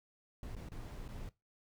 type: noise with dropouts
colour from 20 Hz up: brown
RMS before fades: -45 dBFS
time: 0.43-1.29 s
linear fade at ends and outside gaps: 1 ms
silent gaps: 0.551-0.566 / 0.687-0.718 / 1.079-1.088 s
effects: noise-tail reverb RT60 0.2 s tail -18 dB re dry